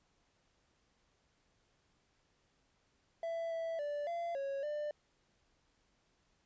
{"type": "tone with pitch steps", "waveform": "triangle", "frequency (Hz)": [665, 659, 584, 683, 551, 595], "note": ["E5", "E5", "D5", "F5", "C#5", "D5"], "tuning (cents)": [15, -1, -10, -39, -11, 22], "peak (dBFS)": -34, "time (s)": [3.23, 4.91], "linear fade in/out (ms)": 2, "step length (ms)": 280, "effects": ["pink hiss -75 dBFS RMS until 6.45 s", "resampled to 16000 Hz"]}